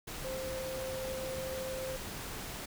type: tone in noise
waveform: sine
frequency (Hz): 523.3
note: C5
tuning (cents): 0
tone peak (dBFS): -37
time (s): 0.24-1.97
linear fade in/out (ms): 10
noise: pink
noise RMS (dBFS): -42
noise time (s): 0.07-2.66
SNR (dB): +2
effects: none